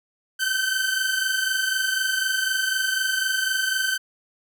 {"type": "tone pair together", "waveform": "sawtooth", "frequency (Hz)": [1527, 1551], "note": ["G6", "G6"], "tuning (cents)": [-46, -19], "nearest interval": "unison", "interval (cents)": 27, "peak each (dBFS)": -21, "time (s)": [0.39, 3.98], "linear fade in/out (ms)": 20, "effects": []}